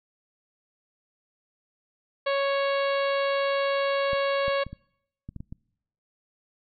harmonic tone, 554.4 Hz, C#5, in tune, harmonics 1 / 2 / 3 / 4 / 5 / 6 / 7 / 8, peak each -24 / -30 / -34 / -36 / -38 / -40 / -41 / -42 dBFS, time 2.26-4.64 s, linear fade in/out 10 ms
clicks, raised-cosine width 5 ms, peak -25 dBFS, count 8, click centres 4.132 / 4.481 / 4.666 / 4.73 / 5.29 / 5.363 / 5.405 / 5.525 s
effects noise-tail reverb RT60 0.8 s tail -26 dB re dry

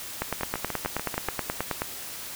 two click trains, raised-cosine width 0.5 ms, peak -15 / -11 dBFS, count 7 / 16, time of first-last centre 0.41-1.288 / 0.22-1.819 s, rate 6.83 / 9.38 Hz, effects white hiss -38 dBFS RMS until 2.35 s

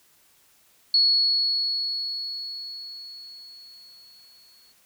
sine tone with exponential decay, 4368 Hz, C#8, 26 cents flat, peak -15 dBFS, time 0.94-4.72 s, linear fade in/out 2 ms, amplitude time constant 820 ms, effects white hiss -60 dBFS RMS until 4.85 s

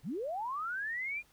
sine linear sweep, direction up, 110.6 to 2455 Hz, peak -34 dBFS, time 0.03-1.23 s, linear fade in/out 50 ms, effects pink hiss -66 dBFS RMS until 1.32 s

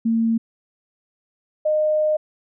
sine tone pair in turn, 227.2 / 613.6 Hz, A#3 / D#5, -44 / -24 cents, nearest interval octave + perfect fourth, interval 1720 cents, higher second, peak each -16 dBFS, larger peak neither, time 0.05-0.38 / 1.65-2.17 s, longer second, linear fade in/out 10 ms, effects none

